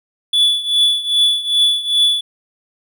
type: tone with tremolo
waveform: triangle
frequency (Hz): 3443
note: A7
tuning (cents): -38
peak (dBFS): -7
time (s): 0.33-2.21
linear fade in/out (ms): 5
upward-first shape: triangle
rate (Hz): 2.5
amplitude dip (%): 85
effects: none